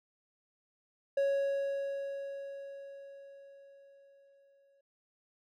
triangle tone with exponential decay, 554.4 Hz, C#5, in tune, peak -24 dBFS, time 1.17-4.81 s, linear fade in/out 5 ms, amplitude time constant 790 ms, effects none

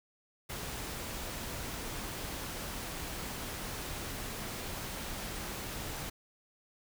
pink noise, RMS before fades -40 dBFS, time 0.49-6.1 s, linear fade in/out 10 ms, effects none

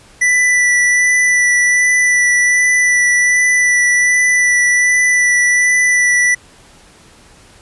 square tone with vibrato, 1975.5 Hz, B6, in tune, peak -10 dBFS, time 0.21-6.35 s, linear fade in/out 10 ms, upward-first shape sine, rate 1.3 Hz, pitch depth 12 cents each way, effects pink hiss -44 dBFS RMS until 7.61 s + resampled to 24000 Hz

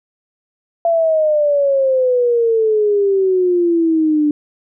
sine exponential sweep, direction down, 680 to 294.1 Hz, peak -11 dBFS, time 0.85-4.31 s, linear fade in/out 2 ms, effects none

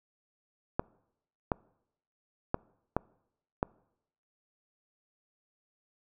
clicks, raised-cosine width 1 ms, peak -13 dBFS, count 5, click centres 0.795 / 1.518 / 2.544 / 2.966 / 3.629 s, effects noise-tail reverb RT60 0.8 s tail -25 dB re dry

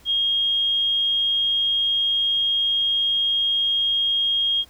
sine tone, 3250 Hz, G#7, 38 cents flat, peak -18 dBFS, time 0.05-4.65 s, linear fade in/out 50 ms, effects added 60 Hz sine -53 dBFS peak until 4.69 s + pink hiss -53 dBFS RMS until 4.69 s

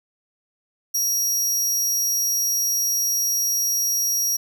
sawtooth tone, 5680 Hz, F8, 28 cents sharp, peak -17 dBFS, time 0.94-4.37 s, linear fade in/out 10 ms, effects none

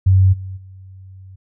sine tone with level steps, 94.7 Hz, F#2, 41 cents sharp, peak -8 / -26 / -36 dBFS, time 0.06-1.36 s, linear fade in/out 10 ms, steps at 0.32 / 0.56 s, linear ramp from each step 20 ms, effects none

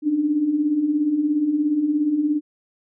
sine beating tone pair, 283 / 300 Hz, C#4 / D4, +36 / +37 cents, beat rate 17 Hz, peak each -26 / -18 dBFS, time 0.02-2.41 s, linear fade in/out 50 ms, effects none

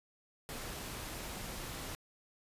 pink noise, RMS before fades -43 dBFS, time 0.49-1.95 s, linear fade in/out 0 ms, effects resampled to 32000 Hz

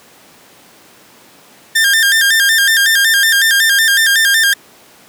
sawtooth tone with vibrato, 1700 Hz, G#6, 40 cents sharp, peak -5 dBFS, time 1.75-4.54 s, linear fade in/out 10 ms, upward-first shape square, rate 5.4 Hz, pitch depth 93 cents each way, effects pink hiss -43 dBFS RMS until 5.08 s + high-pass 200 Hz 12 dB/octave

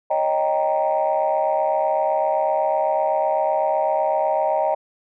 sine chord, Eb dominant seventh, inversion third, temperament equal, 554.4 / 622.3 / 784 / 932.3 Hz, Db5 / Eb5 / G5 / Bb5, 0 / 0 / 0 / 0 cents, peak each -25 / -20 / -22 / -24 dBFS, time 0.1-4.75 s, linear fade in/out 10 ms, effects tanh soft clip ceiling -10 dBFS

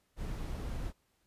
brown noise, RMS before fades -38 dBFS, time 0.16-0.93 s, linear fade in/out 50 ms, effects pink hiss -75 dBFS RMS until 1.26 s + resampled to 32000 Hz

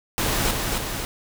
pink noise with echo, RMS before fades -23 dBFS, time 0.18-0.51 s, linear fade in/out 0 ms, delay 270 ms, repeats 2, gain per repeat -3 dB, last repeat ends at 1.05 s, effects none

